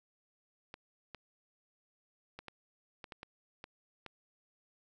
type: clicks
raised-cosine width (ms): 0.3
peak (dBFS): -29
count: 9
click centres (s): 0.741 / 1.147 / 2.39 / 2.483 / 3.042 / 3.122 / 3.231 / 3.641 / 4.063
effects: none